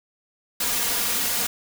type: noise with comb filter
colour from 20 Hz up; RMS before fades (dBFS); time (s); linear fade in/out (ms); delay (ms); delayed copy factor
white; -24; 0.6-1.47; 5; 4.2; +0.6
effects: none